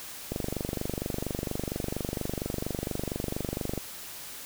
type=click train; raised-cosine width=2 ms; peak=-17 dBFS; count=85; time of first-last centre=0.32-3.777 s; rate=24.3 Hz; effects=white hiss -42 dBFS RMS until 4.45 s